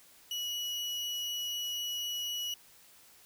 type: tone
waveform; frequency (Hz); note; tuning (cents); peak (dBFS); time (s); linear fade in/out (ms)
35% pulse; 2926; F#7; -20; -32; 0.31-2.54; 2
effects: white hiss -59 dBFS RMS until 3.25 s